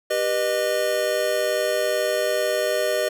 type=chord; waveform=square; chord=G augmented; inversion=none; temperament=just; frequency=392 / 490 / 612.5 Hz; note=G4 / B4 / D#5; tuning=0 / -14 / -27 cents; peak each=-29 / -27 / -23 dBFS; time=0.1-3.09 s; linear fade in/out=10 ms; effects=none